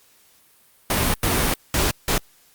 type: noise bursts at uneven times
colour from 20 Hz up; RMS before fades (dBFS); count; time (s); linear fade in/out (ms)
pink; -20; 4; 0.9-1.14 / 1.23-1.54 / 1.74-1.91 / 2.08-2.18; 2
effects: white hiss -56 dBFS RMS until 2.54 s + Opus 48 kbps

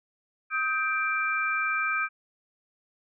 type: tone cluster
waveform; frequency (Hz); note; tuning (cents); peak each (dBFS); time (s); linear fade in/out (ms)
sine; 1265 / 1569 / 2357; D#6 / G6 / D7; +28 / +1 / +6; -29; 0.5-2.09; 50
effects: none

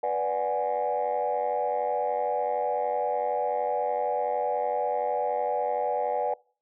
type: chord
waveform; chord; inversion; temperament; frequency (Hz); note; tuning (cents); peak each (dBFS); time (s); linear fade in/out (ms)
sine; G# half-diminished seventh; first; equal; 493.9 / 587.3 / 740 / 830.6; B4 / D5 / F#5 / G#5; 0 / 0 / 0 / 0; -29; 0.03-6.34; 5
effects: noise-tail reverb RT60 0.4 s tail -24 dB re dry + tanh soft clip ceiling -18 dBFS

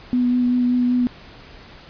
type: tone with vibrato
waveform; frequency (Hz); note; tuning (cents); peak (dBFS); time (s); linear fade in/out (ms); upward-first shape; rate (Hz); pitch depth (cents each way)
sine; 246.9; B3; 0; -15; 0.13-1.07; 0; sine; 5.2; 13
effects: pink hiss -43 dBFS RMS until 1.89 s + resampled to 11025 Hz

